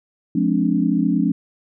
sine chord, D half-diminished seventh, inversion first, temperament just, 176.2 / 211.4 / 264.3 / 293.7 Hz, F3 / Ab3 / C4 / D4, +16 / +31 / +18 / 0 cents, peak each -21 dBFS, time 0.35-1.32 s, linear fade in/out 5 ms, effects none

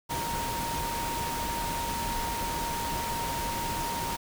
sine tone in noise, 932.3 Hz, A#5, in tune, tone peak -32 dBFS, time 0.09-4.17 s, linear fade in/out 20 ms, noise pink, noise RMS -34 dBFS, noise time 0.09-4.17 s, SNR -1 dB, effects none

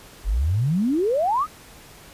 sine exponential sweep, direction up, 42.32 to 1318.5 Hz, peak -18 dBFS, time 0.24-1.47 s, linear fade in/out 50 ms, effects pink hiss -46 dBFS RMS until 2.13 s + resampled to 32000 Hz

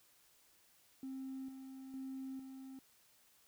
triangle tone with tremolo, 265.1 Hz, C4, 23 cents sharp, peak -39 dBFS, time 1.03-2.79 s, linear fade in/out 2 ms, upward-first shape square, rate 1.1 Hz, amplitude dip 55%, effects tanh soft clip ceiling -39 dBFS + white hiss -69 dBFS RMS until 3.47 s

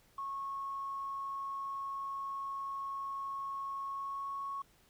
triangle tone with pitch glide, 1097 to 1104.6 Hz, C#6 to C#6, -18 to -6 cents, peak -33 dBFS, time 0.18-4.62 s, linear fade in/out 5 ms, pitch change +12 cents, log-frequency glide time 3.84-4.28 s, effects tanh soft clip ceiling -35 dBFS + pink hiss -67 dBFS RMS until 4.89 s

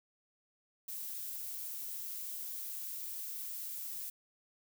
violet noise, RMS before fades -42 dBFS, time 0.88-4.1 s, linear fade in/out 5 ms, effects none

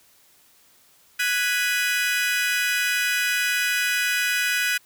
35% pulse chord, G# minor seventh, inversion third, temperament equal, 1480 / 1661.2 / 1975.5 / 2489 Hz, F#6 / G#6 / B6 / D#7, 0 / 0 / 0 / 0 cents, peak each -23 / -27 / -27 / -24 dBFS, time 1.19-4.78 s, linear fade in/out 10 ms, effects white hiss -57 dBFS RMS until 4.85 s

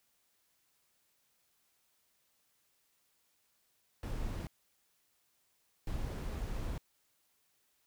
brown noise bursts at uneven times, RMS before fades -38 dBFS, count 2, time 4.03-4.47 / 5.87-6.78 s, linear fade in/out 2 ms, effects white hiss -75 dBFS RMS until 7.86 s

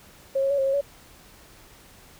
sine tone with pitch steps, 541 / 546 / 564 / 538 / 543 / 565 Hz, C#5 / C#5 / C#5 / C5 / C#5 / C#5, -42 / -26 / +30 / +48 / -36 / +33 cents, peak -20 dBFS, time 0.35-0.812 s, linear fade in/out 10 ms, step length 77 ms, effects pink hiss -51 dBFS RMS until 2.19 s

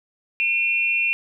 sine tone pair together, 2415 / 2700 Hz, D7 / E7, +48 / +41 cents, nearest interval major second, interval 193 cents, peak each -21 dBFS, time 0.4-1.13 s, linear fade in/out 0 ms, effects none

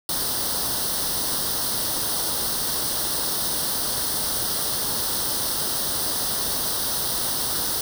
white noise with comb filter, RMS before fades -25 dBFS, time 0.09-7.81 s, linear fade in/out 2 ms, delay 0.21 ms, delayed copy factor +0.8, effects none

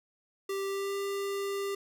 square tone with pitch glide, 392 to 397.2 Hz, G4 to G4, 0 to +23 cents, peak -32 dBFS, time 0.49-1.75 s, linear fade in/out 5 ms, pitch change +23 cents, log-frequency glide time 0.66-0.96 s, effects none

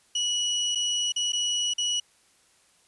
30% pulse tone with dropouts, 2930 Hz, F#7, 18 cents flat, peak -21 dBFS, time 0.15-2 s, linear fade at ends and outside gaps 5 ms, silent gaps 0.75-0.755 / 1.122-1.161 / 1.322-1.331 / 1.737-1.781 s, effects white hiss -62 dBFS RMS until 2.87 s + resampled to 24000 Hz

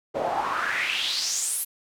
pink noise with band-pass filter sweep, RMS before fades -27 dBFS, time 0.14-1.65 s, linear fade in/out 20 ms, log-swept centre 520 to 12000 Hz, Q 4.5, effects none

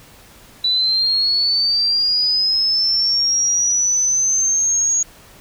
sine linear sweep, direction up, 3951 to 6670 Hz, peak -14 dBFS, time 0.64-5.03 s, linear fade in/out 5 ms, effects pink hiss -45 dBFS RMS until 5.4 s

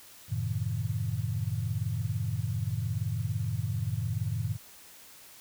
sine chord, F# diminished seventh, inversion none, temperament equal with one note detuned, 92.5 / 110 / 130.81 / 156.74 Hz, F#2 / A2 / C3 / Eb3, 0 / 0 / 0 / +13 cents, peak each -35 / -31 / -36 / -37 dBFS, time 0.28-4.58 s, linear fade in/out 50 ms, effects white hiss -52 dBFS RMS until 5.4 s

